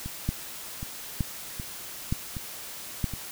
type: two click trains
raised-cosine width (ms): 5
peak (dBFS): -13 / -22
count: 4 / 5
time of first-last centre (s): 0.29-3.042 / 0.06-3.137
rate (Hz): 1.09 / 1.3
effects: white hiss -40 dBFS RMS until 3.31 s